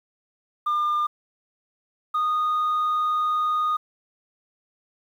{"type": "tone pair in turn", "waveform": "sine", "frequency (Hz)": [1203, 1234], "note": ["D6", "D#6"], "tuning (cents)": [41, -15], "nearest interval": "unison", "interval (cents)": 44, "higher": "second", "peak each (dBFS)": -18, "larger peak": "neither", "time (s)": [[0.66, 1.07], [2.14, 3.77]], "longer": "second", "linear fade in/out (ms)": 10, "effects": ["tanh soft clip ceiling -19 dBFS", "9-bit"]}